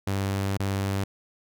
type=tone with dropouts; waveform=sawtooth; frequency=98 Hz; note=G2; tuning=in tune; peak=-21 dBFS; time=0.07-1.04 s; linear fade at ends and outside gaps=5 ms; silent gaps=0.574-0.597 s; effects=none